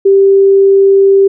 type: tone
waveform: sine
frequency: 392 Hz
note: G4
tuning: in tune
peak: -3 dBFS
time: 0.05-1.28 s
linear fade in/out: 10 ms
effects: none